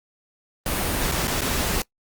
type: noise with dropouts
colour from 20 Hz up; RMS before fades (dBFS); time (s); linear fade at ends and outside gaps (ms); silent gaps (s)
pink; -24; 0.66-1.82; 2; 1.115-1.119 / 1.273-1.278 / 1.409-1.417
effects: noise-tail reverb RT60 0.1 s tail -23 dB re dry + Opus 32 kbps